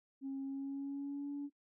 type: tone with pitch glide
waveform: sine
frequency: 271.3 to 285.3 Hz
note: C#4 to C#4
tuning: -37 to +50 cents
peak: -37 dBFS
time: 0.21-1.5 s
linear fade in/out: 50 ms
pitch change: +87 cents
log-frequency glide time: 0.43-1.31 s
effects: noise-tail reverb RT60 0.1 s tail -21 dB re dry + tanh soft clip ceiling -35 dBFS